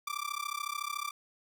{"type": "tone with amplitude modulation", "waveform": "sawtooth", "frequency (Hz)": 1174.7, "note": "D6", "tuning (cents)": 0, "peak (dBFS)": -27, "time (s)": [0.07, 1.11], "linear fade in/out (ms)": 5, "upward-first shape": "sine", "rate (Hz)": 33.8, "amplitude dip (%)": 95, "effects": []}